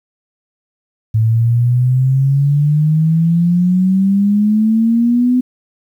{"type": "exponential sweep", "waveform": "sine", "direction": "up", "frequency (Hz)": [109.4, 253.5], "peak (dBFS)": -9, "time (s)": [1.14, 5.41], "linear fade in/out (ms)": 10, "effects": ["8-bit"]}